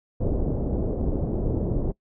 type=low-pass noise; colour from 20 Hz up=pink; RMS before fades=-25 dBFS; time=0.2-1.92 s; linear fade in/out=10 ms; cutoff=540 Hz; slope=24 dB/octave; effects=noise-tail reverb RT60 0.1 s tail -22 dB re dry